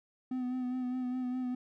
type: tone with vibrato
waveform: triangle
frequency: 252.3 Hz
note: B3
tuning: 37 cents sharp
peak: -30 dBFS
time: 0.31-1.55 s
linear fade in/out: 5 ms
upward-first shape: sine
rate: 4.9 Hz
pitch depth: 29 cents each way
effects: none